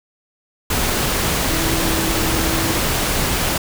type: tone in noise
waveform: sine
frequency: 326.7 Hz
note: E4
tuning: 15 cents flat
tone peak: -24 dBFS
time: 1.5-2.77 s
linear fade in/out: 5 ms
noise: pink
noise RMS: -19 dBFS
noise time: 0.7-3.58 s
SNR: -8 dB
effects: none